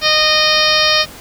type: harmonic tone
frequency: 616 Hz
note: D#5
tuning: 17 cents flat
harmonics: 1 / 2 / 3 / 4 / 5 / 6 / 7 / 8 / 9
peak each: -19 / -19 / -19 / -19 / -19 / -19 / -19 / -19 / -19 dBFS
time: 0.01-1.06 s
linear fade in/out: 50 ms
effects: pink hiss -35 dBFS RMS until 1.2 s